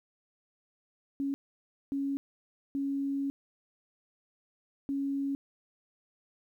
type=tone bursts at uneven times; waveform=sine; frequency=277.2 Hz; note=C#4; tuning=in tune; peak=-29 dBFS; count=4; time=1.2-1.34 / 1.92-2.17 / 2.75-3.3 / 4.89-5.35 s; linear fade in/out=0 ms; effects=11-bit